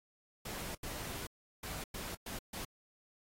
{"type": "noise bursts at uneven times", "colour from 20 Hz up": "pink", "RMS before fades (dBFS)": -43, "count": 6, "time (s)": [[0.45, 0.75], [0.83, 1.27], [1.63, 1.84], [1.94, 2.15], [2.26, 2.39], [2.53, 2.65]], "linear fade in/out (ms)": 5, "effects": ["AAC 48 kbps"]}